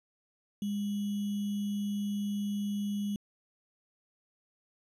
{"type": "tone with sample-and-hold", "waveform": "sine", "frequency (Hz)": 203.8, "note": "G#3", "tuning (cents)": -32, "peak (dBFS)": -30, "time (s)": [0.62, 3.16], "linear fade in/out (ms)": 2, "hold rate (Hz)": 3150, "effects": ["resampled to 32000 Hz"]}